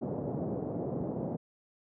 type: band-pass noise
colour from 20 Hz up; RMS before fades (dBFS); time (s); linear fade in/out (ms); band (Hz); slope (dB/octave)
pink; -35; 0.01-1.37; 20; 120 to 630; 24
effects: none